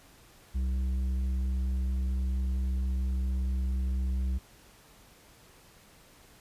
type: tone with tanh clipping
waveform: sine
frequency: 64.6 Hz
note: C2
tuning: 21 cents flat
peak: -28 dBFS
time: 0.54-4.39 s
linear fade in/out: 20 ms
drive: 7 dB
effects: pink hiss -57 dBFS RMS until 6.4 s + resampled to 32000 Hz